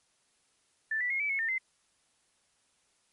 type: tone with pitch steps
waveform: sine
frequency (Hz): 1765 / 1968 / 2153 / 2302 / 2189 / 1811 / 2067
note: A6 / B6 / C7 / D7 / C#7 / A6 / C7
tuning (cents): +5 / -7 / +49 / -35 / -22 / +49 / -22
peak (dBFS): -28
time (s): 0.91-1.582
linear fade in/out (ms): 5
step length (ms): 96
effects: white hiss -71 dBFS RMS until 3.12 s + MP3 48 kbps